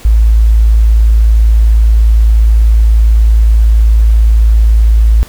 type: tone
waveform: sine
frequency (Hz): 55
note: A1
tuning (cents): 0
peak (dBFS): -3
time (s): 0.05-5.23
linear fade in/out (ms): 0
effects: pink hiss -35 dBFS RMS until 5.28 s